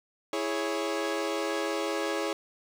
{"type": "chord", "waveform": "sawtooth", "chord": "C# minor", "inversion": "first", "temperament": "equal", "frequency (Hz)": [329.6, 415.3, 554.4], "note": ["E4", "G#4", "C#5"], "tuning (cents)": [0, 0, 0], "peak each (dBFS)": -29, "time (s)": [0.33, 2.33], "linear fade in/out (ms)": 2, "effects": ["low-pass 8000 Hz 12 dB/octave", "9-bit"]}